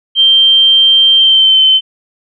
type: tone with pitch glide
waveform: sine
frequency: 3150 to 3076 Hz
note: G7 to G7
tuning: +8 to -33 cents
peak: -4 dBFS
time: 0.15-1.81 s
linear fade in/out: 50 ms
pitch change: -41 cents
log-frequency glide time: 1.16-1.62 s
effects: none

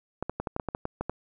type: clicks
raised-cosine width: 1 ms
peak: -16 dBFS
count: 11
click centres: 0.226 / 0.296 / 0.4 / 0.472 / 0.564 / 0.598 / 0.687 / 0.749 / 0.854 / 1.01 / 1.096 s
effects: none

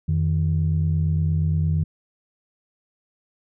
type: tone pair together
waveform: sine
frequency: 87.83 / 156.5 Hz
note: F2 / D#3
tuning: +10 / +10 cents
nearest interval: minor seventh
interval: 1000 cents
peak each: -20 dBFS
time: 0.08-1.84 s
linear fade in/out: 10 ms
effects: tanh soft clip ceiling -12 dBFS

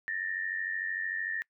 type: tone pair together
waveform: sine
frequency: 1771.4 / 1864.7 Hz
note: A6 / A#6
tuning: +11 / 0 cents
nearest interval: minor second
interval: 89 cents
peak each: -34 / -35 dBFS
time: 0.08-1.42 s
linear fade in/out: 0 ms
effects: noise-tail reverb RT60 0.1 s tail -24 dB re dry

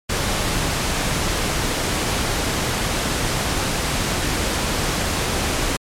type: noise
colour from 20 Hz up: pink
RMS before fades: -21 dBFS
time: 0.09-5.77 s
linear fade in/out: 10 ms
effects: low-pass 10000 Hz 12 dB/octave + MP3 96 kbps

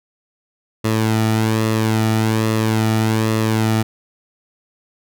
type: tone with flanger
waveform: sawtooth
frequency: 110.4 Hz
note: A2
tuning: 6 cents sharp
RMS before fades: -17 dBFS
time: 0.84-3.83 s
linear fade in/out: 10 ms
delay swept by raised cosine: 1.3 to 1.92 ms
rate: 1.2 Hz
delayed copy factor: -0.55
effects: none

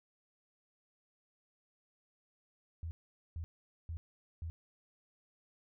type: tone bursts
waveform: sine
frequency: 82.41 Hz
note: E2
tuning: in tune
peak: -38 dBFS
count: 4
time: 2.83-4.5 s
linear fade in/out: 0 ms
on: 80 ms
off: 450 ms
effects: none

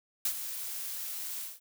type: noise with ADSR envelope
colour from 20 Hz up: blue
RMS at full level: -28 dBFS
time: 0.25-1.6 s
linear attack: 4 ms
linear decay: 74 ms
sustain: -10 dB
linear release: 190 ms
effects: none

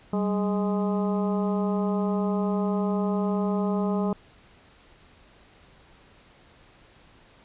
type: harmonic tone with a mistuned harmonic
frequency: 207.7 Hz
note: G#3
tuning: in tune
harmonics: 1 / 2 / 3 / 4 / 5 / 6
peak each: -24 / -30 / -34 / -36 / -38 / -40 dBFS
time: 0.13-4.13 s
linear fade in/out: 2 ms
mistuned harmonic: 1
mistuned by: -120 cents
effects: pink hiss -55 dBFS RMS until 7.44 s + resampled to 8000 Hz

